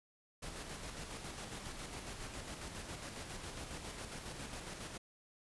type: noise with tremolo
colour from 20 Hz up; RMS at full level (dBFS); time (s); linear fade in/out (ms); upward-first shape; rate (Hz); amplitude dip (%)
pink; -45; 0.42-4.98; 10; square; 7.3; 35
effects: resampled to 24000 Hz